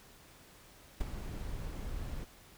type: noise with ADSR envelope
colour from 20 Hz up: brown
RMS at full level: -30 dBFS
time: 1-2.25 s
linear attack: 11 ms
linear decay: 12 ms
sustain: -10 dB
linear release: 17 ms
effects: pink hiss -58 dBFS RMS until 2.57 s